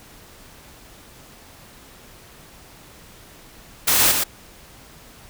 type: noise with echo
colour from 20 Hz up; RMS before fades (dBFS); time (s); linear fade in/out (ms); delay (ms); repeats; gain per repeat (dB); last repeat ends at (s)
white; -17; 3.87-4.12; 10; 120; 1; -4; 4.24
effects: pink hiss -46 dBFS RMS until 5.29 s